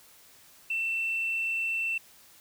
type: tone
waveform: sine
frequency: 2683 Hz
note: E7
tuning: 30 cents sharp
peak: -26 dBFS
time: 0.7-1.98 s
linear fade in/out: 5 ms
effects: tanh soft clip ceiling -23 dBFS + white hiss -56 dBFS RMS until 2.4 s